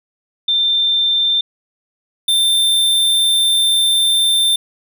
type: tone pair in turn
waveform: sine / square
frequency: 3579 / 3579 Hz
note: A7 / A7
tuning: +29 / +29 cents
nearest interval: unison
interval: 0 cents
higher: neither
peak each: -12 dBFS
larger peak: neither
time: 0.48-1.41 / 2.28-4.56 s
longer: second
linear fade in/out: 5 ms
effects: none